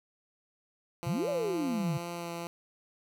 10% pulse tone with vibrato, 171.1 Hz, F3, 35 cents flat, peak -28 dBFS, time 1.03-2.47 s, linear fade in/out 0 ms, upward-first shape sine, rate 2.1 Hz, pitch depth 13 cents each way
sine exponential two-way sweep, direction up then down, 114.6 to 603 to 137.9 Hz, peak -29 dBFS, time 1.06-1.98 s, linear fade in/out 10 ms, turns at 1.29 s
effects none

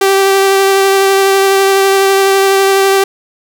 sawtooth tone with vibrato, 389.6 Hz, G4, 11 cents flat, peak -3 dBFS, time 0.01-3.04 s, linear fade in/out 5 ms, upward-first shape triangle, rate 12 Hz, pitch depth 14 cents each way, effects none

